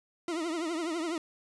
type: tone with vibrato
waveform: 40% pulse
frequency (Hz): 329.6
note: E4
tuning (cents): 0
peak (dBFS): -30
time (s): 0.28-1.18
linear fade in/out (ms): 2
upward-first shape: triangle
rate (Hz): 12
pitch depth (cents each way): 140
effects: resampled to 22050 Hz